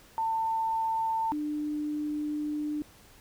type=tone pair in turn; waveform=sine; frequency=896 / 299 Hz; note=A5 / D4; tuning=+31 / +31 cents; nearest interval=octave + perfect fifth; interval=1900 cents; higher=first; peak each=-26 / -29 dBFS; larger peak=first; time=0.18-1.32 / 1.32-2.82 s; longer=second; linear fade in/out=0 ms; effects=pink hiss -56 dBFS RMS until 3.2 s